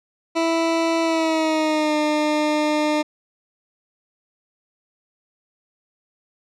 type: tone with pitch glide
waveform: 20% pulse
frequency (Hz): 329.6 to 302.2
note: E4 to D4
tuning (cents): 0 to +50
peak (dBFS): -13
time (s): 0.35-3.03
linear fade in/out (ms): 20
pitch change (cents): -150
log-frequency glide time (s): 1.02-1.96
effects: low-pass 6000 Hz 12 dB/octave